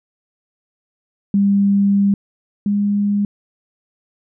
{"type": "tone pair in turn", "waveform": "sine", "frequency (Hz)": [199.7, 203.7], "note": ["G3", "G#3"], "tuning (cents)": [32, -33], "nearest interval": "unison", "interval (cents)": 35, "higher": "second", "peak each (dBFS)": [-11, -14], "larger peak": "first", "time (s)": [[1.34, 2.14], [2.66, 3.25]], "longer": "first", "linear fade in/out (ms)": 2, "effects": []}